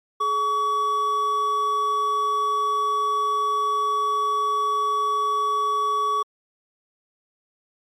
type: tone pair together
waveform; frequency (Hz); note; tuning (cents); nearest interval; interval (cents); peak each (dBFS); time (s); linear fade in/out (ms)
triangle; 424.1 / 1133; G#4 / C#6; +36 / +37; octave + perfect fourth; 1701; -29 / -18; 0.2-6.23; 10
effects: MP3 64 kbps